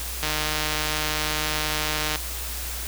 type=click train; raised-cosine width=0.2 ms; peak=-8 dBFS; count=296; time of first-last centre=0.23-2.158 s; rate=153 Hz; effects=added 60 Hz sine -33 dBFS peak until 2.87 s + white hiss -33 dBFS RMS until 2.87 s